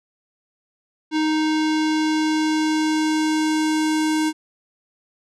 square tone with low-pass filter sweep, 311.1 Hz, D#4, in tune, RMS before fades -20 dBFS, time 1.11-4.33 s, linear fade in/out 50 ms, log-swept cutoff 4600 to 8900 Hz, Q 1.2, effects none

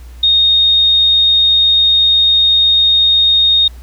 sine tone, 3706 Hz, A#7, 11 cents flat, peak -7 dBFS, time 0.23-3.68 s, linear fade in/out 5 ms, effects added 60 Hz sine -30 dBFS peak until 3.82 s + pink hiss -46 dBFS RMS until 3.82 s

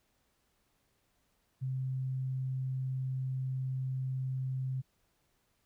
sine tone, 130.81 Hz, C3, in tune, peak -32 dBFS, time 1.61-4.82 s, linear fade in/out 20 ms, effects pink hiss -75 dBFS RMS until 5.65 s

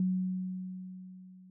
sine tone with level ramp, 185 Hz, F#3, in tune, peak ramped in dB -25 to -52 dBFS, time 0-1.5 s, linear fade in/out 2 ms, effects none

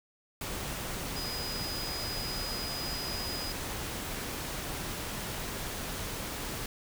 sine tone in noise, 4963 Hz, D#8, 5 cents flat, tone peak -37 dBFS, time 1.16-3.52 s, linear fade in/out 2 ms, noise pink, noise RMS -37 dBFS, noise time 0.41-6.66 s, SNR -3 dB, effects none

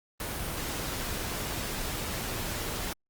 pink noise, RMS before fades -34 dBFS, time 0.2-2.93 s, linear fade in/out 2 ms, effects Opus 32 kbps

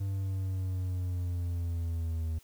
triangle linear sweep, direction down, 98.2 to 79.8 Hz, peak -28 dBFS, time 0-2.39 s, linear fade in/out 10 ms, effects white hiss -62 dBFS RMS until 2.43 s

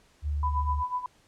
sine tone with vibrato, 73.42 Hz, D2, in tune, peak -26 dBFS, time 0.22-0.84 s, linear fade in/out 50 ms, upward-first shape triangle, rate 5.1 Hz, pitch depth 14 cents each way
sine tone with tremolo, 996 Hz, B5, 14 cents sharp, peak -25 dBFS, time 0.43-1.06 s, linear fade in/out 2 ms, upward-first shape sine, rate 8.1 Hz, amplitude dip 80%
effects pink hiss -62 dBFS RMS until 1.27 s + low-pass 9000 Hz 12 dB/octave

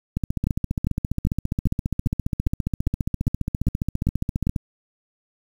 two click trains, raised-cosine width 5 ms, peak -10 / -9 dBFS, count 66 / 11, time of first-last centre 0.17-4.562 / 0.47-4.47 s, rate 14.8 / 2.5 Hz, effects 7-bit

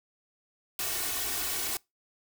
white noise with comb filter, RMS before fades -32 dBFS, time 0.79-1.77 s, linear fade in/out 2 ms, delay 2.7 ms, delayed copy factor +0.75, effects noise-tail reverb RT60 0.2 s tail -24 dB re dry

